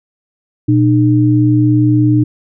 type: tone pair together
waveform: sine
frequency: 120.4 / 303.4 Hz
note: B2 / D#4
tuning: -44 / -44 cents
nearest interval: octave + major third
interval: 1600 cents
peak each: -10 dBFS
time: 0.68-2.24 s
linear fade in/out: 10 ms
effects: none